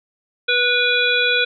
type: harmonic tone with a mistuned harmonic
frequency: 489.7 Hz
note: B4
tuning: 15 cents flat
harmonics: 1 / 3 / 5 / 7 / 8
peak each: -23 / -19 / -20 / -21 / -24 dBFS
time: 0.48-1.45 s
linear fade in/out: 10 ms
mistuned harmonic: 7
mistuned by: -16 cents
effects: none